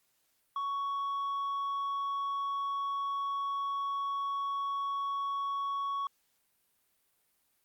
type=tone with tanh clipping; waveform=sine; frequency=1115 Hz; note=C#6; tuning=10 cents sharp; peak=-32 dBFS; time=0.56-6.07 s; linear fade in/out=2 ms; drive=3 dB; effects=white hiss -74 dBFS RMS until 7.64 s + Opus 48 kbps